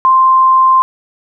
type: tone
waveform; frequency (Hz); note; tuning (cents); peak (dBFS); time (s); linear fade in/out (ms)
sine; 1046.5; C6; 0; -5; 0.05-0.82; 0
effects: none